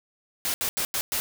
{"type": "noise bursts at uneven times", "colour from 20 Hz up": "white", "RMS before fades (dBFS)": -27, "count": 5, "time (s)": [[0.45, 0.54], [0.61, 0.69], [0.77, 0.85], [0.94, 1.01], [1.12, 1.2]], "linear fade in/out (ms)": 0, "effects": []}